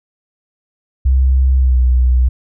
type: tone with pitch glide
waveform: sine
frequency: 65.41 to 62.46 Hz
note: C2 to B1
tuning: 0 to +20 cents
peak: -8 dBFS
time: 1.05-2.29 s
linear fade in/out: 10 ms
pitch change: -80 cents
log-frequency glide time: 1.57-1.79 s
effects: none